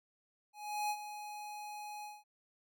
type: tone with ADSR envelope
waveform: square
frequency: 837 Hz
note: G#5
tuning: 13 cents sharp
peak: -33 dBFS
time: 0.53-2.24 s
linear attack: 370 ms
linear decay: 59 ms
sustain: -11 dB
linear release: 200 ms
effects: none